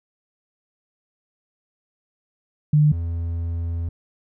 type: tone pair in turn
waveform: sine / triangle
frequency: 150 / 84.18 Hz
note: D3 / E2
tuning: +37 / +37 cents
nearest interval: minor seventh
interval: 1000 cents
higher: first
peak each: -12 / -21 dBFS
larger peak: first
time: 2.73-2.92 / 2.92-3.89 s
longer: second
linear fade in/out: 5 ms
effects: none